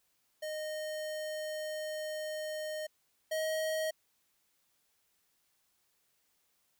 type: tone pair in turn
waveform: square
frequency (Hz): 617 / 630.7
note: D#5 / D#5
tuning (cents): -15 / +23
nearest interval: unison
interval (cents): 38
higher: second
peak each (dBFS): -37 / -32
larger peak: second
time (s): 0.42-2.87 / 3.31-3.91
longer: first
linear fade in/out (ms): 10
effects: white hiss -75 dBFS RMS until 6.79 s